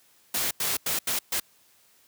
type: noise bursts at uneven times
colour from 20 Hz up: white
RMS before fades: -27 dBFS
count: 5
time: 0.34-0.51 / 0.6-0.77 / 0.86-0.99 / 1.07-1.19 / 1.32-1.4 s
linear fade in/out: 5 ms
effects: white hiss -61 dBFS RMS until 2.07 s + high-pass 60 Hz 12 dB/octave